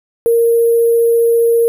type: tone with sample-and-hold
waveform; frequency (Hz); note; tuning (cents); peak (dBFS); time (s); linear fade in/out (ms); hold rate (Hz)
sine; 464.9; A#4; -5; -8; 0.26-1.68; 0; 11025
effects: none